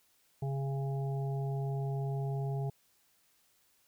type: harmonic tone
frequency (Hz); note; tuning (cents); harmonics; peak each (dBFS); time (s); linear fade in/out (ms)
136.9; C#3; -21; 1 / 3 / 5 / 6; -32 / -42 / -46 / -48; 0.42-2.7; 5
effects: white hiss -70 dBFS RMS until 3.87 s